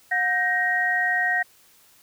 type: tone cluster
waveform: sine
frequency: 723 / 1564 / 1878 Hz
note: F#5 / G6 / A#6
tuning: -40 / -4 / +12 cents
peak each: -27 / -28 / -21 dBFS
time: 0.11-1.43 s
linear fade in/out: 10 ms
effects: white hiss -56 dBFS RMS until 2.02 s